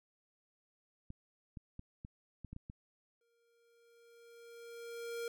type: clicks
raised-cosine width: 5 ms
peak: -34 dBFS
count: 8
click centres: 1.104 / 1.572 / 1.794 / 2.049 / 2.447 / 2.53 / 2.564 / 2.699 s
type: tone with exponential growth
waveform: square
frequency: 467.4 Hz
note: A#4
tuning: 5 cents sharp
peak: -38 dBFS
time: 3.21-5.28 s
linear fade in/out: 2 ms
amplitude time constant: 450 ms
effects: none